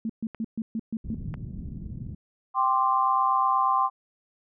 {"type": "tone bursts", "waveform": "sine", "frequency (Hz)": 223.5, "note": "A3", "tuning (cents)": 27, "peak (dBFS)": -26, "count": 7, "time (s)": [0.05, 1.145], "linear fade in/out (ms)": 2, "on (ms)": 45, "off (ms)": 130}
{"type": "clicks", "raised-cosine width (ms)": 0.5, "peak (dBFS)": -25, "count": 2, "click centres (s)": [0.347, 1.341]}
{"type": "low-pass noise", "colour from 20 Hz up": "white", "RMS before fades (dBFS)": -36, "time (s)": [1.04, 2.15], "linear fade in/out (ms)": 5, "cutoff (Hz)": 190, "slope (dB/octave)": 24}
{"type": "chord", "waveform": "sine", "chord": "G suspended fourth", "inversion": "none", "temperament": "equal", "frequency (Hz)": [784, 1046.5, 1174.7], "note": ["G5", "C6", "D6"], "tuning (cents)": [0, 0, 0], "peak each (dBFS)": [-26, -22, -27], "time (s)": [2.54, 3.9], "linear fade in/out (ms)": 50}
{"effects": []}